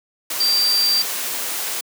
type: tone in noise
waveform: sine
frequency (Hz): 4699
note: D8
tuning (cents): 0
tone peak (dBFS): -15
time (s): 0.4-1.02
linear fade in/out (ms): 5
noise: white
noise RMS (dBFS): -25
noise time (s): 0.3-1.81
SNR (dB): +7
effects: high-pass 300 Hz 12 dB/octave